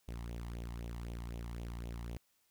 sawtooth tone with flanger, 58.27 Hz, A#1, in tune, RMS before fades -43 dBFS, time 0.08-2.17 s, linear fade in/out 0 ms, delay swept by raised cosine 0.3 to 1.04 ms, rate 3.9 Hz, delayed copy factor +0.65, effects white hiss -75 dBFS RMS until 2.5 s

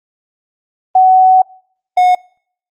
sine / triangle tone pair in turn, 749 / 727.3 Hz, F#5 / F#5, +21 / -30 cents, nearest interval minor second, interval 51 cents, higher first, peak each -4 dBFS, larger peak neither, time 0.95-1.42 / 1.97-2.15 s, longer first, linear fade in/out 5 ms, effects noise-tail reverb RT60 0.6 s tail -26 dB re dry + Opus 24 kbps

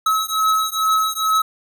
square beating tone pair, 1288 / 1290.3 Hz, E6 / E6, -41 / -37 cents, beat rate 2.3 Hz, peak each -20 dBFS, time 0.06-1.42 s, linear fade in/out 5 ms, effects none

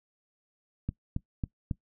click train, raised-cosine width 5 ms, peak -18 dBFS, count 4, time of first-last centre 0.89-1.712 s, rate 3.65 Hz, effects noise-tail reverb RT60 0.1 s tail -20 dB re dry

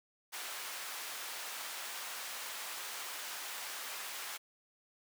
pink high-pass noise, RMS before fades -43 dBFS, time 0.32-4.38 s, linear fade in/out 20 ms, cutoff 980 Hz, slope 12 dB/octave, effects none

